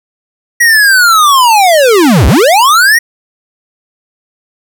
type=linear two-way sweep; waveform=square; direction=down then up; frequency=1923 to 52.7 to 1923 Hz; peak=-4 dBFS; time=0.6-2.99 s; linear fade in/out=10 ms; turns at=2.27 s; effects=none